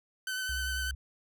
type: tone with vibrato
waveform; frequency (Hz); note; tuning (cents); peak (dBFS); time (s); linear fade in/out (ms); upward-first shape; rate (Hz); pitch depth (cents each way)
sawtooth; 1519; F#6; +45; -29; 0.27-0.91; 2; triangle; 10; 26
type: tone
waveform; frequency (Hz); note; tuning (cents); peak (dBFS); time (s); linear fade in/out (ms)
sine; 64.9; C2; -13; -35; 0.49-0.95; 5
effects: none